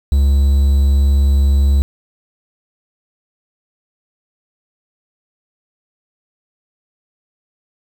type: tone with quantisation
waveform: triangle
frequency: 69.3 Hz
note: C#2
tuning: in tune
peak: -7 dBFS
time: 0.12-1.82 s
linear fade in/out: 0 ms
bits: 6
effects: none